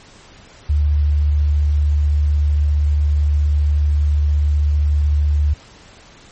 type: tone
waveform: sine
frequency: 73.7 Hz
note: D2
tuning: 7 cents sharp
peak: -12 dBFS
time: 0.69-5.54 s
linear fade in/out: 10 ms
effects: pink hiss -44 dBFS RMS until 6.31 s + MP3 32 kbps